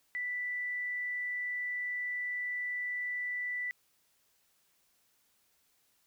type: tone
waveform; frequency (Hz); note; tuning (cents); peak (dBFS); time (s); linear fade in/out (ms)
sine; 1975.5; B6; 0; -33; 0.15-3.71; 0
effects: white hiss -72 dBFS RMS until 6.06 s